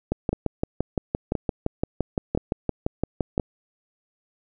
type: two click trains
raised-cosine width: 2 ms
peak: -9 / -11 dBFS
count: 20 / 4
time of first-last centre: 0.12-3.379 / 0.33-3.397 s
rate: 5.83 / 0.978 Hz
effects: none